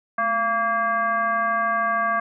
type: tone with frequency modulation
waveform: sine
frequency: 1151 Hz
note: D6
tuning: 35 cents flat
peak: -19 dBFS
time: 0.18-2.2 s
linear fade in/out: 5 ms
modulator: 467 Hz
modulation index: 1.1
effects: none